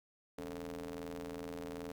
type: ring-modulated tone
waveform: sawtooth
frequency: 82.41 Hz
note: E2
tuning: in tune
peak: -35 dBFS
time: 0.38-1.92 s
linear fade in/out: 5 ms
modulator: 360 Hz
effects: 11-bit